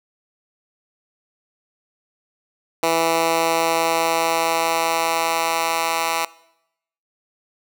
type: tone with high-pass filter sweep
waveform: 10% pulse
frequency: 164.81 Hz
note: E3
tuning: in tune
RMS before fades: -20 dBFS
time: 2.83-6.25 s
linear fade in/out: 2 ms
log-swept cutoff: 450 to 990 Hz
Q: 0.94
effects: noise-tail reverb RT60 0.8 s tail -21 dB re dry